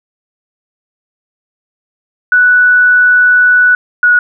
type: tone pair in turn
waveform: sine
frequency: 1480 / 1459.6 Hz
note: F#6 / F#6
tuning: 0 / -24 cents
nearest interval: unison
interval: 24 cents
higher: first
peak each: -4 dBFS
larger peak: neither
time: 2.32-3.75 / 4.03-4.19 s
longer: first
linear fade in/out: 2 ms
effects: none